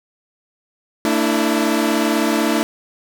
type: chord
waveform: sawtooth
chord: A suspended fourth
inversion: none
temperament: equal with one note detuned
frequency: 225.8 / 293.7 / 329.6 Hz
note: A3 / D4 / E4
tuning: +45 / 0 / 0 cents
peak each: -16 dBFS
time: 1.05-2.63 s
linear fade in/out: 0 ms
effects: none